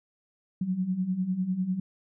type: beating tone pair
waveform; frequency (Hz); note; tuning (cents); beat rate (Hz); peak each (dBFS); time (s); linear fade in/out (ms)
sine; 178.5 / 188.5; F3 / F#3; +38 / +32; 10; -32 / -27; 0.61-1.8; 5
effects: none